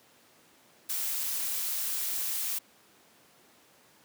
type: noise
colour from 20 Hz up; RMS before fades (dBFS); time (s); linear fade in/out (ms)
blue; -32; 0.89-2.59; 10
effects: pink hiss -60 dBFS RMS until 4.04 s + high-pass 200 Hz 12 dB/octave